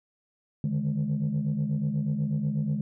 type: tone cluster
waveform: sine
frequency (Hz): 144.7 / 152.9 / 209.8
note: D3 / D#3 / G#3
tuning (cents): -25 / -30 / +18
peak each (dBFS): -28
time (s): 0.64-2.81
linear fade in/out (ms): 2
effects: tanh soft clip ceiling -20 dBFS